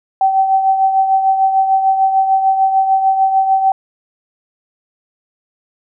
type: tone with tremolo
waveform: sine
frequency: 770 Hz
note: G5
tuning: 31 cents flat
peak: -7 dBFS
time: 0.21-3.72 s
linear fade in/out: 2 ms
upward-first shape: triangle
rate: 6.7 Hz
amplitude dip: 60%
effects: none